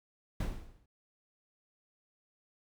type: noise with exponential decay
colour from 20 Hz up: brown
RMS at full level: -29 dBFS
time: 0.4-0.86 s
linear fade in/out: 5 ms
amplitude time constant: 100 ms
effects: none